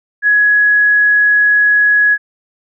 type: tone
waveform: sine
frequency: 1677 Hz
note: G#6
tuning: 16 cents sharp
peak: -7 dBFS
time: 0.22-2.18 s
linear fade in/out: 50 ms
effects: none